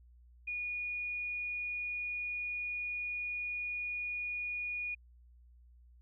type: tone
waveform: sine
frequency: 2450 Hz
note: D#7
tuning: 27 cents flat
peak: -35 dBFS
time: 0.47-4.95 s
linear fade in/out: 10 ms
effects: added 60 Hz sine -57 dBFS peak until 6.01 s